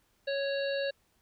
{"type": "harmonic tone", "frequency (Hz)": 554.4, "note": "C#5", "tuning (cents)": 0, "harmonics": [1, 3, 5, 7, 8], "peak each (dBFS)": [-30, -38, -43, -42, -44], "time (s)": [0.27, 0.91], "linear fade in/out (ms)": 10, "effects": ["pink hiss -71 dBFS RMS until 1.21 s"]}